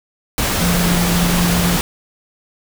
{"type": "tone in noise", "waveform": "sine", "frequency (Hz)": 174.61, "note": "F3", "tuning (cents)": 0, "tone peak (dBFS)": -15, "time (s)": [0.61, 1.77], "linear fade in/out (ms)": 0, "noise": "pink", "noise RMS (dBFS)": -18, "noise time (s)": [0.38, 1.81], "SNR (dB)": 0, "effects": []}